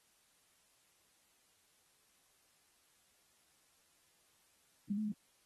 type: tone with pitch steps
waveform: sine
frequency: 201.9 / 214.9 / 209.5 Hz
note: G#3 / A3 / G#3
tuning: -49 / -41 / +15 cents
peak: -34 dBFS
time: 4.9-5.122 s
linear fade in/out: 5 ms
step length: 74 ms
effects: white hiss -72 dBFS RMS until 5.45 s + AAC 32 kbps